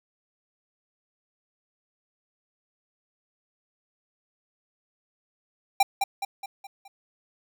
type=tone with echo; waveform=square; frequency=791 Hz; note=G5; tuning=15 cents sharp; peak=-16 dBFS; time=5.8-5.83 s; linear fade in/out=5 ms; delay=210 ms; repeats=5; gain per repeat=-6 dB; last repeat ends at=6.88 s; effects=none